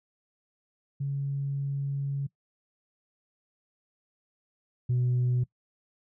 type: tone pair in turn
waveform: sine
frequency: 139.4 / 124.19 Hz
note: C#3 / B2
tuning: +10 / +10 cents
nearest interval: major second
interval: 200 cents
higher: first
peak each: -27 / -21 dBFS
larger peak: second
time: 1-2.27 / 4.89-5.44 s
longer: first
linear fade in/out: 10 ms
effects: noise-tail reverb RT60 0.1 s tail -21 dB re dry + tanh soft clip ceiling -21 dBFS